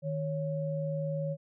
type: tone pair together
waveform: sine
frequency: 155.57 / 554.4 Hz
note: D#3 / C#5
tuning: 0 / 0 cents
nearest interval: octave + minor seventh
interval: 2200 cents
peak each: -32 / -34 dBFS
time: 0.02-1.37 s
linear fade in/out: 50 ms
effects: none